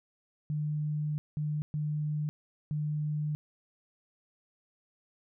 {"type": "tone bursts at uneven times", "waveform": "sine", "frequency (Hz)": 150.5, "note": "D3", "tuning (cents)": 43, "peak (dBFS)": -29, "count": 4, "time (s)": [[0.5, 1.18], [1.37, 1.62], [1.74, 2.29], [2.71, 3.35]], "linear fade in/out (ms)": 0, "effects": []}